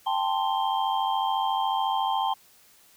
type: tone cluster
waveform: sine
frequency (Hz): 787 / 881 / 1043 / 3169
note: G5 / A5 / C6 / G7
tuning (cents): +7 / +2 / -6 / +18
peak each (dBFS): -27 / -27 / -30 / -35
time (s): 0.06-2.34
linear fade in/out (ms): 10
effects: white hiss -57 dBFS RMS until 2.96 s